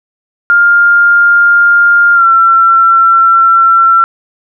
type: tone with pitch glide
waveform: sine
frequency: 1404 to 1352.3 Hz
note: F6 to E6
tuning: +9 to +44 cents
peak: -3 dBFS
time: 0.5-4.04 s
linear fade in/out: 0 ms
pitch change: -65 cents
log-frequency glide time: 2.14-2.26 s
effects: none